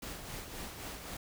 pink noise with tremolo, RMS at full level -42 dBFS, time 0.02-1.17 s, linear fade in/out 5 ms, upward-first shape sine, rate 3.8 Hz, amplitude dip 45%, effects none

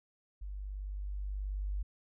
sine tone with level ramp, 49.3 Hz, G1, 11 cents sharp, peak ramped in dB -39 to -32 dBFS, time 0.41-1.83 s, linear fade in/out 10 ms, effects none

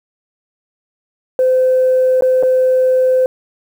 sine tone with dropouts, 514 Hz, C5, 31 cents flat, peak -8 dBFS, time 1.39-3.26 s, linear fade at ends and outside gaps 1 ms, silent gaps 2.209-2.222 / 2.427-2.433 s, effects tanh soft clip ceiling -5 dBFS + 7-bit

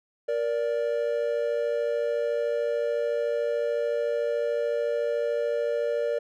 triangle tone pair together, 469.3 / 583 Hz, A#4 / D5, +12 / -13 cents, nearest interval major third, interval 375 cents, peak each -25 dBFS, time 0.28-6.19 s, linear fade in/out 10 ms, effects none

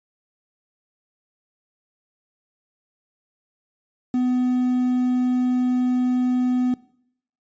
triangle tone with quantisation, 250.6 Hz, B3, 25 cents sharp, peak -16 dBFS, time 4.14-6.74 s, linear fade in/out 2 ms, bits 7, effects noise-tail reverb RT60 0.7 s tail -21 dB re dry + resampled to 16000 Hz

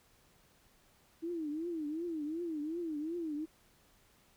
sine tone with vibrato, 320 Hz, D#4, 49 cents sharp, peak -35 dBFS, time 1.22-3.46 s, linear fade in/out 20 ms, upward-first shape triangle, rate 2.7 Hz, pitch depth 180 cents each way, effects pink hiss -67 dBFS RMS until 4.36 s

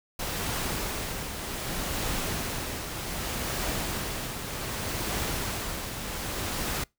pink noise with tremolo, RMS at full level -30 dBFS, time 0.19-6.84 s, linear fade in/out 5 ms, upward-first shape triangle, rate 0.65 Hz, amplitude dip 50%, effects noise-tail reverb RT60 0.2 s tail -25 dB re dry

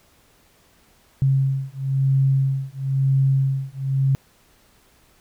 sine beating tone pair, 134.7 / 135.7 Hz, C#3 / C#3, -49 / -36 cents, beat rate 1 Hz, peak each -20 dBFS, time 1.22-4.15 s, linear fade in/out 0 ms, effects pink hiss -57 dBFS RMS until 5.2 s

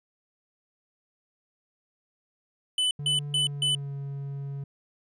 square tone bursts, 3003 Hz, F#7, 25 cents sharp, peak -23 dBFS, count 4, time 2.78-3.75 s, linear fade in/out 2 ms, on 130 ms, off 150 ms
triangle tone with pitch glide, 144.9 to 139.48 Hz, D3 to C#3, -23 to +11 cents, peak -30 dBFS, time 2.99-4.64 s, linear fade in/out 5 ms, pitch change -66 cents, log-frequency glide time 3.3-3.94 s
effects resampled to 22050 Hz

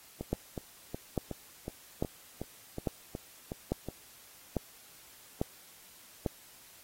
two click trains, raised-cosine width 2 ms, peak -16 / -23 dBFS, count 8 / 11, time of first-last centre 0.33-6.262 / 0.21-3.886 s, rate 1.18 / 2.72 Hz, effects white hiss -56 dBFS RMS until 6.83 s + AAC 48 kbps

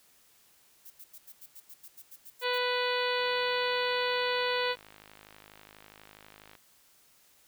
violet noise bursts, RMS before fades -48 dBFS, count 13, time 0.85-2.584 s, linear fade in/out 10 ms, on 54 ms, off 86 ms
harmonic tone, 494.6 Hz, B4, 3 cents sharp, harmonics 1 / 2 / 3 / 4 / 5 / 6 / 7 / 8 / 9, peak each -31 / -34 / -36 / -37 / -38 / -39 / -39 / -40 / -41 dBFS, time 2.41-4.76 s, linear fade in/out 50 ms
click train, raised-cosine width 0.3 ms, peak -34 dBFS, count 176, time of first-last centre 3.2-6.552 s, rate 52.2 Hz
effects white hiss -63 dBFS RMS until 7.47 s

